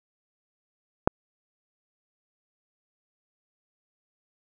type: click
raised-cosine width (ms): 1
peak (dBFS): -3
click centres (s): 1.075
effects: none